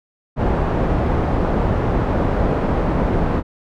pink low-pass noise, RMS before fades -18 dBFS, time 0.36-3.43 s, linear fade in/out 50 ms, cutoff 890 Hz, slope 12 dB/octave, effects none

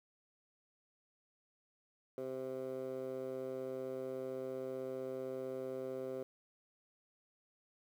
15% pulse tone with band-pass filter, 130.81 Hz, C3, in tune, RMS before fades -42 dBFS, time 2.18-6.23 s, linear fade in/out 0 ms, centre 480 Hz, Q 2.7, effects 11-bit

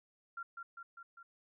sine tone with echo, 1381 Hz, F6, 20 cents flat, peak -40 dBFS, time 0.37-0.43 s, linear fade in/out 5 ms, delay 200 ms, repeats 4, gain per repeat -3 dB, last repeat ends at 1.23 s, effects none

